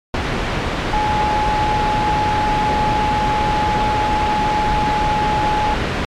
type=tone in noise; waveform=sine; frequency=848 Hz; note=G#5; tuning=36 cents sharp; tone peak=-16 dBFS; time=0.93-5.74 s; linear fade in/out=2 ms; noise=pink; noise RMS=-19 dBFS; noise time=0.14-6.05 s; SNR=0 dB; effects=low-pass 3000 Hz 12 dB/octave + MP3 96 kbps